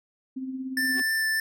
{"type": "tone with tremolo", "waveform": "sine", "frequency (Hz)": 261.6, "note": "C4", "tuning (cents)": 0, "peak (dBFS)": -28, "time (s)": [0.36, 1.02], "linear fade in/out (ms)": 10, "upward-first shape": "triangle", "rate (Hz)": 17, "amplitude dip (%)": 55}
{"type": "tone with vibrato", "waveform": "square", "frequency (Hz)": 1770, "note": "A6", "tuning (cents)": 10, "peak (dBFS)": -24, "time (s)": [0.77, 1.4], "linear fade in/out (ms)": 2, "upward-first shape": "sine", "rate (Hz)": 3.4, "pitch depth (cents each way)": 8}
{"type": "tone with exponential growth", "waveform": "sawtooth", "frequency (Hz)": 377.8, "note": "F#4", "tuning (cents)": 36, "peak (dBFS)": -31, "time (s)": [0.87, 1], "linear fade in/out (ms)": 1, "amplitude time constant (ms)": 28}
{"effects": []}